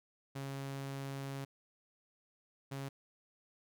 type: tone bursts at uneven times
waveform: sawtooth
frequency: 137.2 Hz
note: C#3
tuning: 17 cents flat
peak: -36 dBFS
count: 2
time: 0.35-1.45 / 2.71-2.89 s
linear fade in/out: 10 ms
effects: none